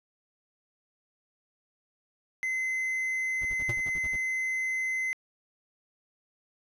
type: tone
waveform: triangle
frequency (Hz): 2053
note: C7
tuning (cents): -33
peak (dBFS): -26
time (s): 2.43-5.13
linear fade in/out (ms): 0
type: noise bursts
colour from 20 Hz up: brown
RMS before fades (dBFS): -41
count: 9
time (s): 3.41-4.166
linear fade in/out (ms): 10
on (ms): 44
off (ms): 45
type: tone with exponential decay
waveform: square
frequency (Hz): 116.54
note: A#2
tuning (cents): 0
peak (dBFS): -28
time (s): 3.69-3.78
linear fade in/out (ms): 5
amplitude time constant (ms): 18
effects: resampled to 32000 Hz